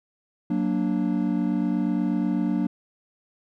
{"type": "chord", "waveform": "triangle", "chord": "Gb augmented", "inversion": "none", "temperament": "equal", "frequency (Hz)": [185, 233.1, 293.7], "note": ["Gb3", "Bb3", "D4"], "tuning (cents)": [0, 0, 0], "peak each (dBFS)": -24, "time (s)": [0.5, 2.67], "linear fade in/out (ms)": 5, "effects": []}